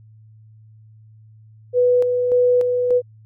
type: tone with tremolo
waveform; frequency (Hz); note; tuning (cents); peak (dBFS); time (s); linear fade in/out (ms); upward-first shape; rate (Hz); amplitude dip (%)
sine; 493.9; B4; 0; -12; 1.73-3.02; 50; square; 1.7; 40
effects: added 109 Hz sine -44 dBFS peak until 3.25 s